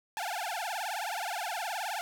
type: tone with vibrato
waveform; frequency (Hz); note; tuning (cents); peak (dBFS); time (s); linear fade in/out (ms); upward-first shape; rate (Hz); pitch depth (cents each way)
sawtooth; 784; G5; 0; -29; 0.17-2.01; 0; triangle; 19; 280
effects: none